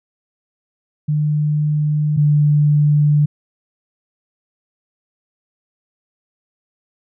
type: tone pair in turn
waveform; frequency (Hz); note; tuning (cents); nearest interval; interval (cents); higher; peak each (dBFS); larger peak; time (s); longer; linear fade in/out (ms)
sine; 150.2 / 148.05; D3 / D3; +39 / +14; unison; 25; first; -14 / -10; second; 1.08-2.17 / 2.17-3.26; neither; 10
effects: none